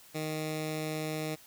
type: tone with notch filter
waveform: 10% pulse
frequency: 155.56 Hz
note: D#3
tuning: in tune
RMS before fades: -35 dBFS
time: 0.14-1.36 s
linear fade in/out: 20 ms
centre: 960 Hz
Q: 1.9
effects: white hiss -56 dBFS RMS until 1.46 s